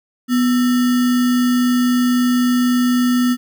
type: tone with sample-and-hold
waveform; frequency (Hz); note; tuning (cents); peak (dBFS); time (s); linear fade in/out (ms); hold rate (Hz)
sine; 246.9; B3; 0; -12; 0.28-3.37; 50; 1575
effects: none